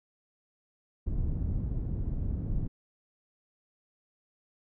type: low-pass noise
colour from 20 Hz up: pink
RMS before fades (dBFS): -31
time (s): 1.06-2.68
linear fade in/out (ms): 10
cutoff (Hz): 160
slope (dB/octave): 12
effects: none